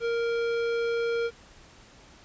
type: tone with hard clipping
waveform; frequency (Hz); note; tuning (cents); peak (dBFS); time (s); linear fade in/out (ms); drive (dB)
sine; 466.2; A#4; 0; -27; 0-1.31; 50; 14
effects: pink hiss -53 dBFS RMS until 2.24 s + resampled to 16000 Hz